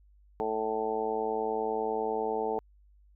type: harmonic tone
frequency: 110 Hz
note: A2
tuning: in tune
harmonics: 2 / 3 / 4 / 5 / 6 / 7 / 8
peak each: -42 / -41 / -31 / -40 / -40 / -35 / -36 dBFS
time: 0.4-2.59 s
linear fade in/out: 0 ms
effects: added 50 Hz sine -57 dBFS peak until 3.15 s